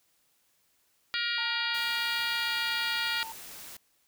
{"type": "harmonic tone", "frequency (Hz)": 473.2, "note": "A#4", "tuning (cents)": 26, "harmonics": [3, 4, 5, 6, 7, 8, 9, 10], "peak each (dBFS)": [-34, -35, -36, -37, -37, -38, -39, -39], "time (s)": [1.14, 3.23], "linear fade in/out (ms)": 0}
{"type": "tone with pitch glide", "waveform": "triangle", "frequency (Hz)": [910, 897.5], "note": ["A#5", "A5"], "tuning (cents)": [-42, 34], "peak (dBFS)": -38, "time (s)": [1.38, 3.32], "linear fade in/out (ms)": 0, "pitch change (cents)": -24, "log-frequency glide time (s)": [2.37, 2.52]}
{"type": "noise", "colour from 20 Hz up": "white", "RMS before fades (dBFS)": -45, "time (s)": [1.74, 3.77], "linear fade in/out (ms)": 5}
{"effects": ["white hiss -70 dBFS RMS until 4.07 s"]}